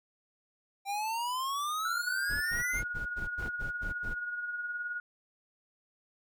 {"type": "exponential sweep", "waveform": "square", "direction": "up", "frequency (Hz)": [784, 2166], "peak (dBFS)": -32, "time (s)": [0.85, 2.83], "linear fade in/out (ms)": 50}
{"type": "tone with tremolo", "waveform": "sine", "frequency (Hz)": 1445, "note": "F#6", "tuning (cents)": -41, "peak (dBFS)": -32, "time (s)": [1.85, 5], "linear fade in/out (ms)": 2, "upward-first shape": "sine", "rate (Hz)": 19, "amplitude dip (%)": 45}
{"type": "noise bursts", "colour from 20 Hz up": "brown", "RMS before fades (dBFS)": -38, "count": 9, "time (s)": [2.29, 4.146], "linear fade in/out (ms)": 20, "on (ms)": 120, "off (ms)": 97}
{"type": "clicks", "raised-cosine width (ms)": 0.5, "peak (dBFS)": -29, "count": 2, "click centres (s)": [3.425, 3.461]}
{"effects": []}